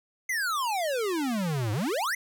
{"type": "exponential two-way sweep", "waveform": "square", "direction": "down then up", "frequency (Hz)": [2112, 100.5, 2112], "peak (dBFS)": -27, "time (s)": [0.29, 2.15], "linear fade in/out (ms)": 5, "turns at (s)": 1.72, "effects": []}